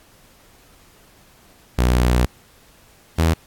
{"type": "tone pair in turn", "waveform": "sawtooth", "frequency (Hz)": [61.2, 81.58], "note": ["B1", "E2"], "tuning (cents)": [-15, -17], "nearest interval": "perfect fourth", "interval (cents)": 498, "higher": "second", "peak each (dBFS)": -10, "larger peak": "neither", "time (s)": [[1.78, 2.26], [3.18, 3.34]], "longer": "first", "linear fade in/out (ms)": 10, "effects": ["pink hiss -52 dBFS RMS until 3.46 s", "AAC 64 kbps"]}